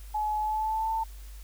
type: tone with pitch glide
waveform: sine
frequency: 851 to 891.8 Hz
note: G#5 to A5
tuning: +42 to +23 cents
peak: -26 dBFS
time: 0.14-1.04 s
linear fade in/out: 10 ms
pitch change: +81 cents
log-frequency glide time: 0.38-0.93 s
effects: added 50 Hz sine -41 dBFS peak until 1.43 s + white hiss -55 dBFS RMS until 1.43 s